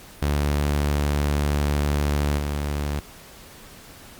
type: tone with level steps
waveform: sawtooth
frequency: 72.8 Hz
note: D2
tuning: 15 cents flat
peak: -16 / -20 dBFS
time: 0.22-3 s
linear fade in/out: 5 ms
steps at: 2.37 s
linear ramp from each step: 20 ms
effects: pink hiss -45 dBFS RMS until 4.19 s + Opus 48 kbps